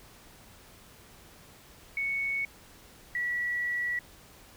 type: tone pair in turn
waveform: sine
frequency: 2217 / 1941 Hz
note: C#7 / B6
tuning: 0 / -31 cents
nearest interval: major second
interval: 231 cents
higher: first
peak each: -28 / -28 dBFS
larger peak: neither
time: 1.97-2.45 / 3.15-3.99 s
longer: second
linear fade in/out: 2 ms
effects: pink hiss -54 dBFS RMS until 4.56 s